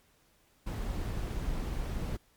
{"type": "noise", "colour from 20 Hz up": "brown", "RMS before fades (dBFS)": -34, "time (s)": [0.66, 2.17], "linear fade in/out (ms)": 10, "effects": ["pink hiss -67 dBFS RMS until 2.36 s", "MP3 96 kbps"]}